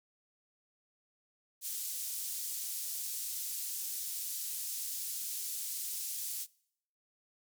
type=band-pass noise; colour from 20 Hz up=white; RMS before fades=-39 dBFS; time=1.61-6.47 s; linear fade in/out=50 ms; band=5700 to 16000 Hz; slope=12 dB/octave; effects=noise-tail reverb RT60 0.7 s tail -24 dB re dry